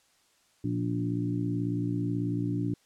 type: harmonic tone with a mistuned harmonic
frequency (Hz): 58.27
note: A#1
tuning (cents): 0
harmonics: 2 / 3 / 4 / 5 / 6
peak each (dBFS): -31 / -34 / -42 / -31 / -40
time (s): 0.64-2.74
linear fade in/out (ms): 5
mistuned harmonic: 4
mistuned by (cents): +29
effects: white hiss -66 dBFS RMS until 2.85 s + low-pass 9000 Hz 12 dB/octave